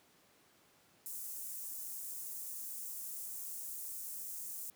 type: high-pass noise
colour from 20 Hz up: white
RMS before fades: -44 dBFS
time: 1.06-4.7 s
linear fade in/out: 0 ms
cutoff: 7200 Hz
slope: 24 dB/octave
effects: pink hiss -67 dBFS RMS until 4.75 s + high-pass 150 Hz 12 dB/octave